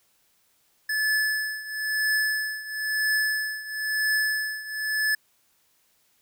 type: tone with tremolo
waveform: square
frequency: 1729 Hz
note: A6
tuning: 31 cents flat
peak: -21 dBFS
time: 0.89-5.15 s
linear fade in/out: 5 ms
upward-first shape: triangle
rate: 1 Hz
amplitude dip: 85%
effects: white hiss -66 dBFS RMS until 6.21 s